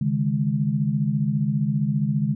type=chord; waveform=sine; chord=C# suspended second; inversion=none; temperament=equal with one note detuned; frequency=138.59 / 153.42 / 207.7 Hz; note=C#3 / D#3 / G#3; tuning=0 / -24 / 0 cents; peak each=-24 dBFS; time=0.01-2.35 s; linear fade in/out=5 ms; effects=none